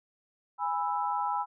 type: chord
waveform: sine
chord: E major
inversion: first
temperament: just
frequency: 824.1 / 988.9 / 1318.5 Hz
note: G#5 / B5 / E6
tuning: -14 / +2 / 0 cents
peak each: -31 / -31 / -35 dBFS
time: 0.58-1.46 s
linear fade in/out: 50 ms
effects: none